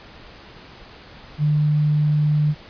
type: tone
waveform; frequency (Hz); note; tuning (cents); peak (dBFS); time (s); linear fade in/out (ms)
sine; 150; D3; +37; -15; 1.38-2.55; 50
effects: pink hiss -43 dBFS RMS until 2.69 s + resampled to 11025 Hz